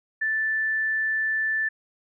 sine tone, 1760 Hz, A6, in tune, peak -22 dBFS, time 0.21-1.69 s, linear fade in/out 10 ms, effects none

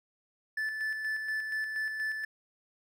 triangle tone with tremolo, 1748 Hz, A6, 12 cents flat, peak -28 dBFS, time 0.57-2.25 s, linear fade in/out 5 ms, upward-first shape square, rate 4.2 Hz, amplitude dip 40%, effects none

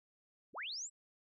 sine linear sweep, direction up, 90.2 to 7980 Hz, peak -40 dBFS, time 0.53-0.9 s, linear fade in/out 50 ms, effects none

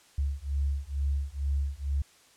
sine beating tone pair, 69 / 71.2 Hz, C#2 / C#2, -7 / +47 cents, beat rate 2.2 Hz, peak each -30 dBFS, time 0.18-2.02 s, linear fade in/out 5 ms, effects white hiss -59 dBFS RMS until 2.36 s + low-pass 9000 Hz 12 dB/octave

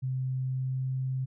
sine tone with pitch glide, 130 to 130.83 Hz, C3 to C3, -11 to 0 cents, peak -28 dBFS, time 0.02-1.26 s, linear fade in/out 20 ms, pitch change +11 cents, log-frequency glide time 0.44-0.91 s, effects none

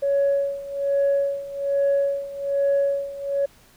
sine tone with tremolo, 559 Hz, C#5, 14 cents sharp, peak -15 dBFS, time 0.02-3.46 s, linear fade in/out 10 ms, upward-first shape sine, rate 1.2 Hz, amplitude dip 85%, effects tanh soft clip ceiling -14 dBFS + pink hiss -54 dBFS RMS until 3.76 s

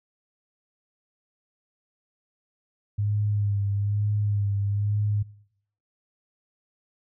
sine tone with vibrato, 102.4 Hz, G#2, 24 cents flat, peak -22 dBFS, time 2.98-5.23 s, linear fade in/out 10 ms, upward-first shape sine, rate 1.1 Hz, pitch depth 35 cents each way, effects noise-tail reverb RT60 0.7 s tail -22 dB re dry

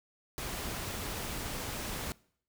pink noise, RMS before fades -38 dBFS, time 0.38-2.12 s, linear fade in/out 0 ms, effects noise-tail reverb RT60 0.6 s tail -23 dB re dry

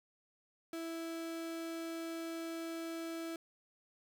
35% pulse tone, 329.6 Hz, E4, in tune, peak -38 dBFS, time 0.73-3.36 s, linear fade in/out 2 ms, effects none

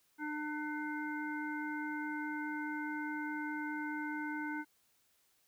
harmonic tone, 300.8 Hz, D4, 42 cents sharp, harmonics 1 / 3 / 5 / 7, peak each -39 / -44 / -42 / -48 dBFS, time 0.18-4.65 s, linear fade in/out 50 ms, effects white hiss -73 dBFS RMS until 5.47 s

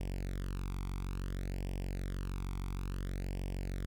sawtooth tone with flanger, 46.4 Hz, F#1, 6 cents sharp, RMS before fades -38 dBFS, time 0-3.86 s, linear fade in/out 10 ms, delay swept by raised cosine 0.37 to 0.88 ms, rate 0.58 Hz, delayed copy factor +0.9, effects none

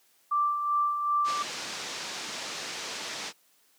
sine tone with tremolo, 1174.7 Hz, D6, in tune, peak -22 dBFS, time 0.31-1.43 s, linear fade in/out 10 ms, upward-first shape sine, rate 2.6 Hz, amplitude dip 50%
white low-pass noise, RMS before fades -37 dBFS, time 1.24-3.33 s, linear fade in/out 50 ms, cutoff 6300 Hz, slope 24 dB/octave
effects white hiss -65 dBFS RMS until 3.78 s + high-pass 200 Hz 12 dB/octave

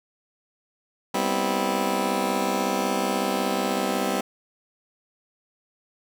15% pulse chord, C major seventh, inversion second, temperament just, 196.22 / 245.3 / 261.6 / 327 Hz, G3 / B3 / C4 / E4, +2 / -12 / 0 / -14 cents, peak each -21 / -23 / -23 / -24 dBFS, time 1.14-4.21 s, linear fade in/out 5 ms, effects none

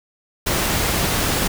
pink noise, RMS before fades -20 dBFS, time 0.46-1.48 s, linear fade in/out 10 ms, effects none

